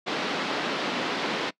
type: band-pass noise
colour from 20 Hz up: pink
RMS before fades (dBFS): -29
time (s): 0.06-1.51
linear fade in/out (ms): 20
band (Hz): 210 to 4400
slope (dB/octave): 24
effects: noise-tail reverb RT60 0.1 s tail -22 dB re dry